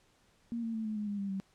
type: tone with pitch steps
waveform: sine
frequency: 233.6 / 227.3 / 221.3 / 215.3 / 209.6 / 203.9 / 198.49 / 193.17 Hz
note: A#3 / A#3 / A3 / A3 / G#3 / G#3 / G3 / G3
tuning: +4 / -43 / +10 / -37 / +16 / -32 / +22 / -25 cents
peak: -33 dBFS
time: 0.52-1.4 s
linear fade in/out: 0 ms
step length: 110 ms
effects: pink hiss -68 dBFS RMS until 1.54 s + low-pass 9000 Hz 12 dB/octave